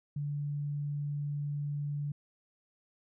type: tone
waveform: sine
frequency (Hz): 145.2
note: D3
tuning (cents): -19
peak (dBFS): -32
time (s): 0.16-2.12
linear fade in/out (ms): 5
effects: none